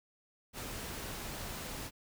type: noise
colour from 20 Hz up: pink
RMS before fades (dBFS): -42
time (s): 0.53-1.91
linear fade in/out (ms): 50
effects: none